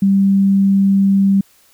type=tone; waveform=sine; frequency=196 Hz; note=G3; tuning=in tune; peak=-9 dBFS; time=0.02-1.41 s; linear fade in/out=5 ms; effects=white hiss -52 dBFS RMS until 1.73 s